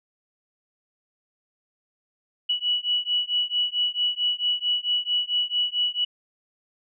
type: beating tone pair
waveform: sine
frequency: 2939 / 2943.5 Hz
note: F#7 / F#7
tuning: -12 / -10 cents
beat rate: 4.5 Hz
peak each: -25 dBFS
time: 2.49-6.05 s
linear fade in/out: 10 ms
effects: none